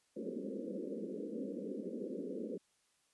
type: band-pass noise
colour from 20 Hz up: pink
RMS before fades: -42 dBFS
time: 0.16-2.58 s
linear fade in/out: 10 ms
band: 190 to 540 Hz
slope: 96 dB/octave
effects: white hiss -75 dBFS RMS until 3.13 s + resampled to 24000 Hz